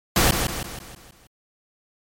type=noise with echo; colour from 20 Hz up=pink; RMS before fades=-17 dBFS; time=0.16-0.31 s; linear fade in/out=2 ms; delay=160 ms; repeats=6; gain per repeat=-6 dB; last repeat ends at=1.27 s; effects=MP3 64 kbps